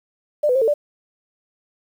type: tone with pitch steps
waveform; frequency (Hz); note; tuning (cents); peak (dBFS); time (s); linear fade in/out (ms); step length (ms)
sine; 596 / 500 / 533 / 447.8 / 587; D5 / B4 / C5 / A4 / D5; +25 / +21 / +32 / +30 / -1; -14; 0.43-0.74; 10; 62
effects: 8-bit